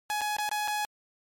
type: tone with dropouts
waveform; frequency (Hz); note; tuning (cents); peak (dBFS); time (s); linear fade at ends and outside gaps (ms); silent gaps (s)
sawtooth; 840; G#5; +19; -24; 0.1-0.85; 0; 0.21-0.216 / 0.366-0.385 / 0.491-0.514 / 0.676-0.681
effects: MP3 64 kbps